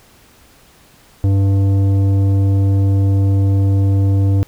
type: tone with tanh clipping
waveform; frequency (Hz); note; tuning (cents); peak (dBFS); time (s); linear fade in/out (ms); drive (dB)
sine; 98; G2; 0; -12; 1.24-4.43; 0; 11
effects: pink hiss -48 dBFS RMS until 4.47 s